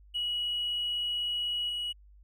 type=tone with level steps; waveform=triangle; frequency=2916 Hz; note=F#7; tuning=26 cents flat; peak=-26 / -29 dBFS; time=0.14-1.93 s; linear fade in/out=20 ms; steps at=1.69 s; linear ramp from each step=5 ms; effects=tanh soft clip ceiling -26 dBFS + added 50 Hz sine -53 dBFS peak until 2.23 s